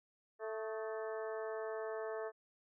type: harmonic tone with a mistuned harmonic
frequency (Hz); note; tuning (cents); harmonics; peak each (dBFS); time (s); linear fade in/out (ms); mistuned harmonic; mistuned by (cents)
220; A3; 0; 2 / 3 / 4 / 5 / 6 / 7 / 8; -41 / -44 / -52 / -51 / -54 / -56 / -53; 0.39-2.32; 50; 6; -58
effects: none